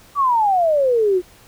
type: exponential sweep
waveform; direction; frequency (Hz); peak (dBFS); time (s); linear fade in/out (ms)
sine; down; 1174.7 to 349.2; -13; 0.15-1.22; 50
effects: pink hiss -48 dBFS RMS until 1.47 s

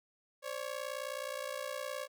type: ring-modulated tone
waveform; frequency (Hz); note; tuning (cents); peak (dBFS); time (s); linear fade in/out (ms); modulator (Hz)
sawtooth; 555; C#5; +2; -31; 0.42-2.08; 50; 29.6
effects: none

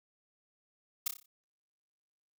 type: noise with echo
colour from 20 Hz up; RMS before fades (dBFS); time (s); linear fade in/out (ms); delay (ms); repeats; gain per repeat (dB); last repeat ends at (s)
blue; -30; 1.06-1.08; 5; 30; 6; -6; 1.26
effects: Opus 48 kbps

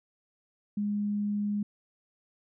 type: tone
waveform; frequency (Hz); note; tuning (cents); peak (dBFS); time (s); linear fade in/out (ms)
sine; 206.2; G#3; -12; -27; 0.77-1.63; 5
effects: none

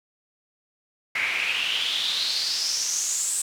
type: noise with band-pass filter sweep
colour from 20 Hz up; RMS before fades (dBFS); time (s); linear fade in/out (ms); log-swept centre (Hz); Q
pink; -26; 1.15-3.42; 5; 2100 to 8300; 5.9
effects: none

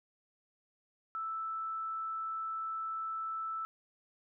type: tone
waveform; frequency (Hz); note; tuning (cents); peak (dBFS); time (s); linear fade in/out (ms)
sine; 1318.5; E6; 0; -35; 1.15-3.65; 0
effects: none

